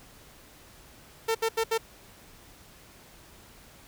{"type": "tone bursts at uneven times", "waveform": "sawtooth", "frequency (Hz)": 450.9, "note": "A4", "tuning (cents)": 42, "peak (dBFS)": -20, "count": 4, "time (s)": [[1.28, 1.35], [1.42, 1.49], [1.57, 1.64], [1.71, 1.78]], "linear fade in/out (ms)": 10, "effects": ["pink hiss -53 dBFS RMS until 3.87 s"]}